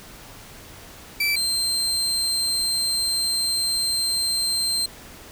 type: tone pair in turn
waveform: 30% pulse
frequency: 2327 / 4146 Hz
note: D7 / C8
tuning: -17 / -17 cents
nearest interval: minor seventh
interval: 1000 cents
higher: second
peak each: -17 / -18 dBFS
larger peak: first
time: 1.2-1.36 / 1.36-4.86 s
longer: second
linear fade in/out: 5 ms
effects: pink hiss -43 dBFS RMS until 5.31 s